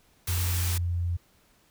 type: band-stop noise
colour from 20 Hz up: white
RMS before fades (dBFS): -33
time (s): 0.27-0.78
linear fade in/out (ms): 5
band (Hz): 510 to 720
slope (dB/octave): 96
type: tone with pitch glide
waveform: sine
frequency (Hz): 87.31 to 86.71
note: F2 to F2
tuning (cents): 0 to -12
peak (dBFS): -25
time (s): 0.28-1.17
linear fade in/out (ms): 10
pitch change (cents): -12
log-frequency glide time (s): 0.53-0.98
effects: pink hiss -63 dBFS RMS until 1.7 s